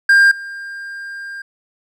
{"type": "tone with level steps", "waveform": "triangle", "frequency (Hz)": 1600, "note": "G6", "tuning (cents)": 35, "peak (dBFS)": [-5, -25], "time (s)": [0.09, 1.42], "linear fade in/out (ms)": 5, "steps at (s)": 0.31, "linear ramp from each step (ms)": 5, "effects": []}